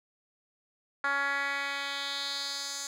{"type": "tone with band-pass filter sweep", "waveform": "10% pulse", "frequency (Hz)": 280, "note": "C#4", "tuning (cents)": 18, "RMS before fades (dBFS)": -33, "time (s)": [1.04, 2.87], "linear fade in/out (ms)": 2, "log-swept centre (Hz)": [1500, 6400], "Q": 2.5, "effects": []}